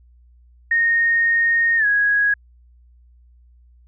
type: tone with pitch glide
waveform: sine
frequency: 1851 to 1658.6 Hz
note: A#6 to G#6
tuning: -13 to -3 cents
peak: -14 dBFS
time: 0.71-2.34 s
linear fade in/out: 5 ms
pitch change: -190 cents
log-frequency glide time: 1.77-1.86 s
effects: added 60 Hz sine -48 dBFS peak until 3.87 s